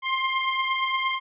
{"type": "beating tone pair", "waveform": "20% pulse", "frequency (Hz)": [1055, 1063.6], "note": ["C6", "C6"], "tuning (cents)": [14, 28], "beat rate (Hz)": 8.6, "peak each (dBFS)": [-19, -25], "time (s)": [0.02, 1.2], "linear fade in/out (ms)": 50, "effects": ["resampled to 8000 Hz"]}